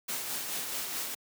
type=noise with tremolo; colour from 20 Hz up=white; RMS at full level=-34 dBFS; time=0.08-1.15 s; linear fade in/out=10 ms; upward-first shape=sine; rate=4.7 Hz; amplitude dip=35%; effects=high-pass 150 Hz 12 dB/octave